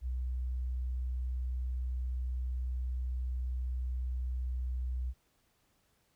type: tone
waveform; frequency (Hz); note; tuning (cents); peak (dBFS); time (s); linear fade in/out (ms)
sine; 62.6; B1; +24; -32; 0.01-5.14; 50
effects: pink hiss -73 dBFS RMS until 6.15 s